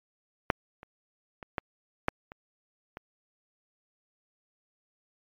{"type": "clicks", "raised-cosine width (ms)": 0.5, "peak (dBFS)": [-6, -30, -26, -14, -9, -28, -24], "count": 7, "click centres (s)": [0.502, 0.831, 1.428, 1.582, 2.084, 2.319, 2.971], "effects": ["MP3 96 kbps"]}